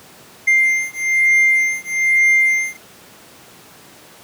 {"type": "beating tone pair", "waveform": "triangle", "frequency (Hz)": [2100, 2101.1], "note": ["C7", "C7"], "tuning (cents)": [6, 7], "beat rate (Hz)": 1.1, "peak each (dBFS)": -14, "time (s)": [0.47, 2.77], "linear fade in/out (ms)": 10, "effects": ["pink hiss -43 dBFS RMS until 4.23 s", "high-pass 150 Hz 12 dB/octave"]}